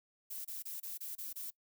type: noise bursts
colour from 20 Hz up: violet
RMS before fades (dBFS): -43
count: 7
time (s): 0.3-1.506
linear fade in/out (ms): 10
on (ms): 150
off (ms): 26
effects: noise-tail reverb RT60 0.1 s tail -22 dB re dry